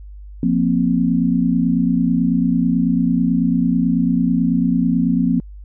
sine chord, F suspended fourth, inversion none, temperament just, 174.61 / 232.8 / 261.9 Hz, F3 / Bb3 / C4, 0 / -2 / +2 cents, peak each -18 dBFS, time 0.43-5.4 s, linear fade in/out 2 ms, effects added 50 Hz sine -33 dBFS peak until 5.64 s

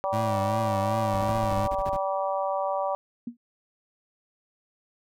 harmonic tone, 193 Hz, G3, 27 cents flat, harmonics 3 / 4 / 5 / 6, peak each -28 / -30 / -32 / -34 dBFS, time 0.04-2.95 s, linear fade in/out 0 ms
25% pulse tone with vibrato, 105.7 Hz, G#2, 31 cents sharp, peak -24 dBFS, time 0.12-1.68 s, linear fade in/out 20 ms, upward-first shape triangle, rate 2.6 Hz, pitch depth 110 cents each way
brown noise bursts, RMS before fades -34 dBFS, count 12, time 1.13-1.97 s, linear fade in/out 10 ms, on 48 ms, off 24 ms
sine tone with exponential decay, 237.4 Hz, A#3, 32 cents sharp, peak -27 dBFS, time 3.27-3.37 s, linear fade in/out 5 ms, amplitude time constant 21 ms
effects none

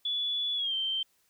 sine tone with pitch glide, 3430 to 3127 Hz, A7 to G7, -45 to -5 cents, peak -28 dBFS, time 0.05-1.03 s, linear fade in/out 5 ms, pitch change -160 cents, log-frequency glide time 0.55-0.74 s, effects white hiss -70 dBFS RMS until 1.29 s

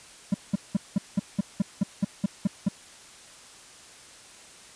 triangle tone bursts, 198.2 Hz, G3, 19 cents sharp, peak -17 dBFS, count 12, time 0.32-2.686 s, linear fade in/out 5 ms, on 23 ms, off 190 ms, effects white hiss -49 dBFS RMS until 4.75 s + resampled to 22050 Hz

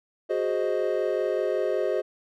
triangle chord, Ab dominant seventh, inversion third, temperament equal, 370 / 415.3 / 523.3 / 622.3 Hz, Gb4 / Ab4 / C5 / Eb5, 0 / 0 / 0 / 0 cents, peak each -27 dBFS, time 0.29-2.02 s, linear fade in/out 20 ms, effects none

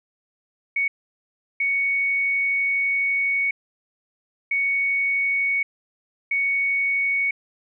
sine tone bursts at uneven times, 2227 Hz, C#7, 7 cents sharp, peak -19 dBFS, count 4, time 0.76-0.88 / 1.6-3.51 / 4.51-5.63 / 6.31-7.31 s, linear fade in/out 5 ms, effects none

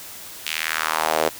sawtooth tone with high-pass filter sweep, 79.1 Hz, D#2, 29 cents sharp, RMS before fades -23 dBFS, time 0.46-1.29 s, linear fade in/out 5 ms, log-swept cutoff 2900 to 480 Hz, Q 2.1, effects white hiss -38 dBFS RMS until 1.39 s

